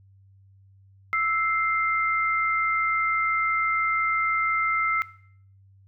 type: tone pair together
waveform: sine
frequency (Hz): 1317.9 / 2092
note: E6 / C7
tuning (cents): -1 / -1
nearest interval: minor sixth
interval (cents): 800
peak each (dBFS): -24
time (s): 1.13-5.02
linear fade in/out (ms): 0
effects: noise-tail reverb RT60 0.6 s tail -18 dB re dry + added 97 Hz sine -52 dBFS peak until 5.87 s